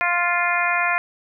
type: harmonic tone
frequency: 349.6 Hz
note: F4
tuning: 2 cents sharp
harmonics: 2 / 3 / 4 / 5 / 6 / 7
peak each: -25 / -25 / -25 / -25 / -25 / -25 dBFS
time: 0.01-0.98 s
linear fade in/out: 0 ms
effects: none